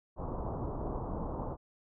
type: low-pass noise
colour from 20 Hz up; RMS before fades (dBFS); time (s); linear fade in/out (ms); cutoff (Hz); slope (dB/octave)
pink; -37; 0.16-1.57; 50; 1100; 48
effects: none